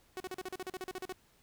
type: tone bursts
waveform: sawtooth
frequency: 371.2 Hz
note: F#4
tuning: 6 cents sharp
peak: -34 dBFS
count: 14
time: 0.17-1.124 s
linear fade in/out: 0 ms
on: 31 ms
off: 40 ms
effects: pink hiss -67 dBFS RMS until 1.42 s